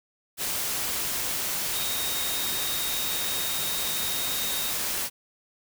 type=tone in noise; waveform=sine; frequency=3729 Hz; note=A#7; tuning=in tune; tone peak=-33 dBFS; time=1.72-4.74 s; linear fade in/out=50 ms; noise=white; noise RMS=-29 dBFS; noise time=0.37-5.1 s; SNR=-7 dB; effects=none